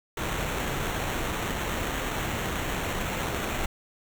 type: noise with sample-and-hold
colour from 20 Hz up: pink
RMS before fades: -30 dBFS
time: 0.17-3.66 s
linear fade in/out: 5 ms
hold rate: 4900 Hz
effects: none